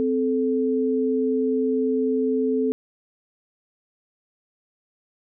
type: tone pair together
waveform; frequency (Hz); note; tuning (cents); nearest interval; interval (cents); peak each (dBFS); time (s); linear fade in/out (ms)
sine; 259.3 / 435.4; C4 / A4; -15 / -18; major sixth; 897; -22; 0-2.72; 0
effects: none